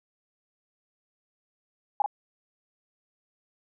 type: tone with echo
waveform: sine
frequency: 823 Hz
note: G#5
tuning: 16 cents flat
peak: -19 dBFS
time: 2-2.02 s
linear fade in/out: 2 ms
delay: 41 ms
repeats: 1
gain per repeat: -5 dB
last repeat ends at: 2.061 s
effects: none